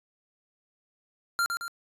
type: tone with echo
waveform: square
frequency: 1387 Hz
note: F6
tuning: 12 cents flat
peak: -24 dBFS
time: 1.39-1.46 s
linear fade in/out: 0 ms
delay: 110 ms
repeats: 2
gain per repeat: -5 dB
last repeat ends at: 1.68 s
effects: resampled to 32000 Hz